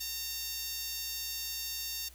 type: tone with high-pass filter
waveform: 10% pulse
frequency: 914 Hz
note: A#5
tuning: 34 cents flat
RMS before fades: -38 dBFS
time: 0-2.09 s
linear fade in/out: 10 ms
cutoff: 5600 Hz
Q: 0.7
effects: added 60 Hz sine -54 dBFS peak until 2.14 s + white hiss -58 dBFS RMS until 2.14 s